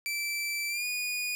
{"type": "tone with pitch glide", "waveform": "sawtooth", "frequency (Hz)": [2330, 2460], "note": ["D7", "D#7"], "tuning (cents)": [-14, -20], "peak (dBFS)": -27, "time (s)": [0.06, 1.35], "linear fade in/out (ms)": 0, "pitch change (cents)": 94, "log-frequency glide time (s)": [0.69, 0.86], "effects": []}